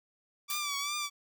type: tone with vibrato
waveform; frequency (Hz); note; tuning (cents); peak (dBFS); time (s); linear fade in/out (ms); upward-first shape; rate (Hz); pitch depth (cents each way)
10% pulse; 1159; D6; -23; -24; 0.48-1.1; 50; triangle; 2.6; 71
type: noise with exponential decay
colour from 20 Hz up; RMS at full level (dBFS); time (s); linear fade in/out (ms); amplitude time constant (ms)
blue; -34; 0.5-0.82; 1; 68
effects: none